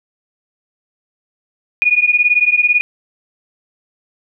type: beating tone pair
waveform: sine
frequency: 2444 / 2462 Hz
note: D#7 / D#7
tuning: -32 / -19 cents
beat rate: 18 Hz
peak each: -13 dBFS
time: 1.82-2.81 s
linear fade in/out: 0 ms
effects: none